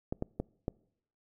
clicks, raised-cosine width 2 ms, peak -19 dBFS, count 4, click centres 0.125 / 0.224 / 0.4 / 0.681 s, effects noise-tail reverb RT60 0.7 s tail -25 dB re dry

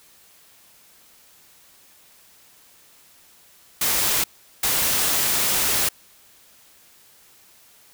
white noise bursts at uneven times, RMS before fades -21 dBFS, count 2, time 3.81-4.24 / 4.63-5.89 s, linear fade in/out 5 ms, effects white hiss -53 dBFS RMS until 7.93 s

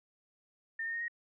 sine tone with pitch steps, 1812 / 1833.1 / 1854.4 / 1875.9 Hz, A#6 / A#6 / A#6 / A#6, -50 / -30 / -10 / +10 cents, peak -34 dBFS, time 0.79-1.082 s, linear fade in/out 5 ms, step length 73 ms, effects none

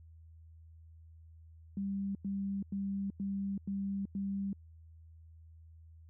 sine tone bursts, 197.1 Hz, G3, 10 cents sharp, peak -33 dBFS, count 6, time 1.77-4.53 s, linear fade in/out 2 ms, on 380 ms, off 96 ms, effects added 81 Hz sine -53 dBFS peak until 6.09 s

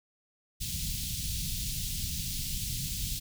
pink band-stop noise, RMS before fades -34 dBFS, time 0.6-3.2 s, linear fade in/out 20 ms, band 170 to 3300 Hz, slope 24 dB/octave, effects none

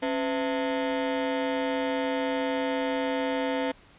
30% pulse ring-modulated tone, 390 Hz, G4, 9 cents flat, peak -20 dBFS, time 0.02-3.72 s, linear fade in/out 10 ms, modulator 117 Hz, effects pink hiss -55 dBFS RMS until 3.98 s + resampled to 8000 Hz

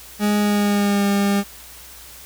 40% pulse tone with pitch glide, 207.7 to 200.7 Hz, G#3 to G3, 0 to +41 cents, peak -15 dBFS, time 0.19-1.44 s, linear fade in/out 50 ms, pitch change -59 cents, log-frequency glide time 0.39-1.06 s, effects added 60 Hz sine -48 dBFS peak until 2.25 s + white hiss -41 dBFS RMS until 2.25 s

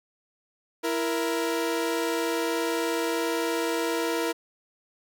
sawtooth tone pair together, 332.3 / 469.2 Hz, E4 / A#4, +14 / +11 cents, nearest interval tritone, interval 597 cents, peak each -24 dBFS, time 0.83-4.33 s, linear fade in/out 20 ms, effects none

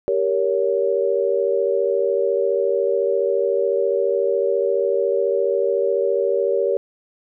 sine chord, G diminished, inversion none, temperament equal with one note detuned, 392 / 466.2 / 561.8 Hz, G4 / Bb4 / Db5, 0 / 0 / +23 cents, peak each -21 dBFS, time 0.08-6.77 s, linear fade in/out 0 ms, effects none

